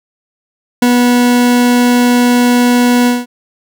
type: tone with ADSR envelope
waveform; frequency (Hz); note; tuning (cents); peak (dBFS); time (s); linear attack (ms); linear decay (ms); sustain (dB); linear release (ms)
40% pulse; 244.3; B3; -19; -4; 0.82-3.26; 5; 32; -2; 190
effects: none